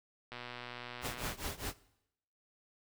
click train, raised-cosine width 0.3 ms, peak -28 dBFS, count 124, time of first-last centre 0.32-1.328 s, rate 122 Hz
pink noise with tremolo, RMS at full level -37 dBFS, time 1.01-1.74 s, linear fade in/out 50 ms, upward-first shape triangle, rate 4.9 Hz, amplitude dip 95%
effects noise-tail reverb RT60 0.8 s tail -20 dB re dry

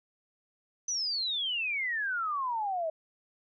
sine exponential sweep, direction down, 6100 to 622.3 Hz, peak -29 dBFS, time 0.88-2.9 s, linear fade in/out 5 ms, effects none

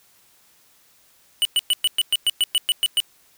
square tone bursts, 2960 Hz, F#7, in tune, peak -16 dBFS, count 12, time 1.42-3.002 s, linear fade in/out 0 ms, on 31 ms, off 110 ms, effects white hiss -57 dBFS RMS until 3.37 s

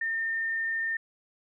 sine tone, 1813 Hz, A#6, 49 cents flat, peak -27 dBFS, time 0.01-0.97 s, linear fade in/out 5 ms, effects none

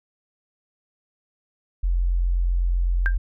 sine tone, 43.94 Hz, F1, 11 cents sharp, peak -18 dBFS, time 1.83-3.18 s, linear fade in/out 10 ms
sine tone with exponential decay, 1590 Hz, G6, 24 cents sharp, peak -17 dBFS, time 3.06-3.15 s, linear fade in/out 0 ms, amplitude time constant 19 ms
effects none

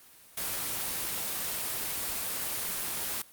white noise, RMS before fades -33 dBFS, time 0.37-3.22 s, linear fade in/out 5 ms, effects white hiss -55 dBFS RMS until 3.32 s + Opus 24 kbps

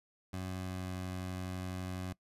20% pulse tone with pitch glide, 92.9 to 91.99 Hz, F#2 to F#2, +7 to -10 cents, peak -33 dBFS, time 0.33-2.13 s, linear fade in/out 5 ms, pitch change -17 cents, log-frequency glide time 0.49-0.94 s, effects noise-tail reverb RT60 0.1 s tail -21 dB re dry + resampled to 32000 Hz

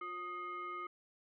sine tone with frequency modulation, 1244.5 Hz, D#6, in tune, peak -40 dBFS, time 0.01-0.87 s, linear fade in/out 5 ms, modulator 889 Hz, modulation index 0.72, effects none

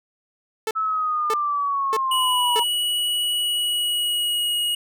sawtooth tone bursts, 440 Hz, A4, in tune, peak -18 dBFS, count 4, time 0.67-2.596 s, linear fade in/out 2 ms, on 39 ms, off 590 ms
sine linear sweep, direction down, 1310 to 945 Hz, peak -20 dBFS, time 0.75-2.64 s, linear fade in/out 20 ms
square tone with pitch glide, 2928 to 2889 Hz, F#7 to F#7, -19 to -42 cents, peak -21 dBFS, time 2.11-4.75 s, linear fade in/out 5 ms, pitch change -23 cents, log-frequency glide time 3.41-4.62 s
effects none

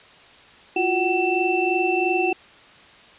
sine tone cluster, 343.7 / 366.6 / 754 / 2671 Hz, F4 / F#4 / F#5 / E7, -28 / -16 / +32 / +22 cents, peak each -24 dBFS, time 0.76-2.33 s, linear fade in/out 5 ms, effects white hiss -48 dBFS RMS until 3.18 s + resampled to 8000 Hz

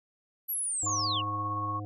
sine linear sweep, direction down, 12000 to 2637 Hz, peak -29 dBFS, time 0.48-1.22 s, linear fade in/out 20 ms
harmonic tone, 103.83 Hz, G#2, in tune, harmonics 1 / 3 / 5 / 7, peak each -36 / -41 / -48 / -46 dBFS, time 0.83-1.85 s, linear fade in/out 0 ms
sine tone with tremolo, 1100 Hz, C#6, 14 cents flat, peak -29 dBFS, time 0.86-1.8 s, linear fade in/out 10 ms, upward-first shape triangle, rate 17 Hz, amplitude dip 35%
effects none

